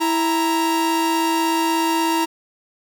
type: tone pair together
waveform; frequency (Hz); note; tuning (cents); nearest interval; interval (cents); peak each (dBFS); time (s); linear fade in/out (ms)
45% pulse; 329.6 / 932.3; E4 / A#5; 0 / 0; octave + tritone; 1800; -20; 0-2.26; 20
effects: none